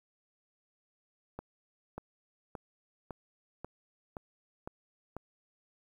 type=accelerating click train; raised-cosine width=1 ms; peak=-26 dBFS; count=8; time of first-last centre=1.39-5.166 s; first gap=590 ms; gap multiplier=0.97; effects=10-bit